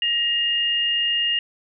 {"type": "tone pair together", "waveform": "sine", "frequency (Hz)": [1890, 2832], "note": ["A#6", "F7"], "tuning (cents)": [23, 23], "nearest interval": "perfect fifth", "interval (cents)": 700, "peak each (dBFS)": [-28, -19], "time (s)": [0.02, 1.39], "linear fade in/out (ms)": 2, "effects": []}